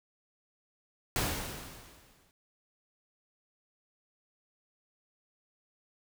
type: noise with exponential decay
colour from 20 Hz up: pink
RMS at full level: -29 dBFS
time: 1.16-2.31 s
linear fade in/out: 1 ms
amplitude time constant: 250 ms
effects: none